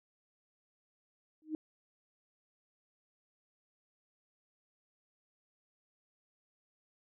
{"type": "tone with exponential growth", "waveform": "sine", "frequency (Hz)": 311.1, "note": "D#4", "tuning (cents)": 0, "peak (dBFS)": -30, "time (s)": [1.42, 1.55], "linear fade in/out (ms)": 1, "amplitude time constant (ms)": 28, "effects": []}